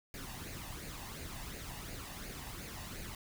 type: noise with flanger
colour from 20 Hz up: pink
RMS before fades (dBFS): -45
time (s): 0.14-3.15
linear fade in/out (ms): 2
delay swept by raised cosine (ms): 0.44 to 1.12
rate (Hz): 2.8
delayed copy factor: +0.55
effects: none